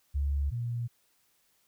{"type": "tone pair in turn", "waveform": "sine", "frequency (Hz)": [70.7, 118.9], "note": ["C#2", "A#2"], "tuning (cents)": [35, 35], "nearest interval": "major sixth", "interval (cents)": 900, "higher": "second", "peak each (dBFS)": [-26, -30], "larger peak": "first", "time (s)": [[0.14, 0.51], [0.51, 0.88]], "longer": "neither", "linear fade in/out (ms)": 20, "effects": ["white hiss -70 dBFS RMS until 1.67 s"]}